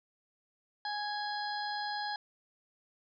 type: harmonic tone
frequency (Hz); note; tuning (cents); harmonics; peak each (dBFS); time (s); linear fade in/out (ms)
830.6; G#5; 0; 1 / 2 / 4 / 5 / 6; -36 / -40 / -48 / -43 / -45; 0.85-2.16; 2
effects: none